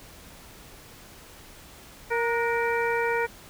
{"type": "harmonic tone with a mistuned harmonic", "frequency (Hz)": 466.2, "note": "A#4", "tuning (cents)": 0, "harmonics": [1, 2, 3, 4, 5], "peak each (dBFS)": [-26, -29, -31, -32, -33], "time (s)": [2.1, 3.27], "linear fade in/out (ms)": 20, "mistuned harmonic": 3, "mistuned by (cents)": 60, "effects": ["pink hiss -48 dBFS RMS until 3.49 s"]}